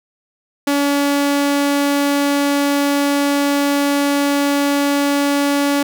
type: tone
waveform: sawtooth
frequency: 284.2 Hz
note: C#4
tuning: 43 cents sharp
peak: -10 dBFS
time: 0.67-5.83 s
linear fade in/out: 5 ms
effects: none